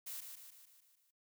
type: noise with echo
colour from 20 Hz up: blue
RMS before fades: -45 dBFS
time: 0.06-0.21 s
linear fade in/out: 10 ms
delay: 150 ms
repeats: 6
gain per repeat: -5 dB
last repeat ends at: 1.11 s
effects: noise-tail reverb RT60 0.1 s tail -19 dB re dry